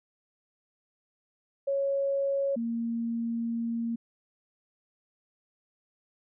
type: tone pair in turn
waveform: sine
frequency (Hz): 553 / 231.6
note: C#5 / A#3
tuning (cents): -4 / -11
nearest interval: octave + minor third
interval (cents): 1507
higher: first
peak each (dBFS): -25 / -28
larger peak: first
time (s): 1.67-2.56 / 2.56-3.96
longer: second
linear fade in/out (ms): 10
effects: none